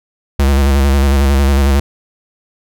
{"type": "tone with vibrato", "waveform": "square", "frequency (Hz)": 69, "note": "C#2", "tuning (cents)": -7, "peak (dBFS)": -9, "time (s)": [0.39, 1.8], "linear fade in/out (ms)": 5, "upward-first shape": "square", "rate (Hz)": 11, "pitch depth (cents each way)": 46, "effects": []}